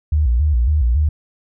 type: tone with vibrato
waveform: sine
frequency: 67 Hz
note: C2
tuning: 42 cents sharp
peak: -12 dBFS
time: 0.12-1.09 s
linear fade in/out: 5 ms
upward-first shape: square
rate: 3.6 Hz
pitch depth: 210 cents each way
effects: none